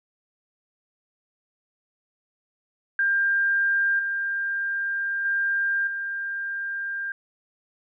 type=tone with level steps; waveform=sine; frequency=1596 Hz; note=G6; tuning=31 cents sharp; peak=-19 / -24 / -21 / -27 dBFS; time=2.99-7.12 s; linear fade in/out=2 ms; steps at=3.99 / 5.25 / 5.87 s; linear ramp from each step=2 ms; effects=none